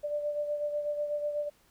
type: beating tone pair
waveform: sine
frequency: 589 / 597.1 Hz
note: D5 / D5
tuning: +5 / +29 cents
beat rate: 8.1 Hz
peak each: -30 / -39 dBFS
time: 0.03-1.5 s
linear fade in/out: 20 ms
effects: pink hiss -65 dBFS RMS until 1.7 s